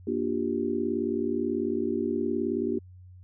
sine chord, G minor seventh, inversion first, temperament just, 235.2 / 294 / 352.8 / 392 Hz, Bb3 / D4 / F4 / G4, +16 / +2 / +18 / 0 cents, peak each -31 dBFS, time 0.07-2.79 s, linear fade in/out 5 ms, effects added 91 Hz sine -46 dBFS peak until 3.23 s

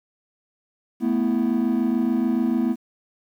triangle chord, A suspended second, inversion none, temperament equal, 220 / 246.9 / 329.6 Hz, A3 / B3 / E4, 0 / 0 / 0 cents, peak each -21 / -19 / -23 dBFS, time 1-2.76 s, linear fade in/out 50 ms, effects tanh soft clip ceiling -11 dBFS + 9-bit

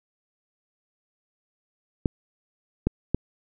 clicks, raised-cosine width 3 ms, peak -8 dBFS, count 3, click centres 2.058 / 2.87 / 3.146 s, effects none

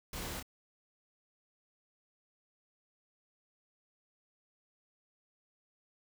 pink noise with echo, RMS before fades -42 dBFS, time 0.13-0.4 s, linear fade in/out 2 ms, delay 27 ms, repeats 1, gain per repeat -4 dB, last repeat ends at 0.427 s, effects none

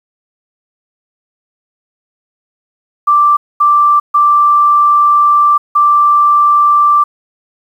sine tone bursts at uneven times, 1174.7 Hz, D6, in tune, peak -5 dBFS, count 4, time 3.07-3.37 / 3.6-4 / 4.14-5.58 / 5.75-7.04 s, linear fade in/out 10 ms, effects 7-bit

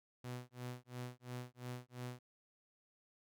sawtooth tone with tremolo, 124.1 Hz, B2, 9 cents sharp, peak -38 dBFS, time 0.24-2.19 s, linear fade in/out 5 ms, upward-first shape sine, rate 2.9 Hz, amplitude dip 100%, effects none

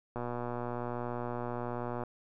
click train, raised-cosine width 1 ms, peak -23 dBFS, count 228, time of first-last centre 0.16-2.036 s, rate 121 Hz, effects none

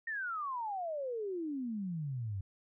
sine exponential sweep, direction down, 1864.7 to 92.5 Hz, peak -35 dBFS, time 0.07-2.41 s, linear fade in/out 5 ms, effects none

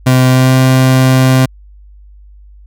30% pulse tone with pitch glide, 128.6 to 130.24 Hz, C3 to C3, -30 to -8 cents, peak -3 dBFS, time 0.06-1.46 s, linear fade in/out 10 ms, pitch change +22 cents, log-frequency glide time 0.29-0.55 s, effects added 50 Hz sine -35 dBFS peak until 2.66 s

